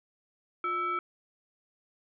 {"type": "tone with frequency modulation", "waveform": "sine", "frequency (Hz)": 1318.5, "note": "E6", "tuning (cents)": 0, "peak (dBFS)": -28, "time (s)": [0.64, 0.99], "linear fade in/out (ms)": 2, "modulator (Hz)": 965, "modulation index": 0.63, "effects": []}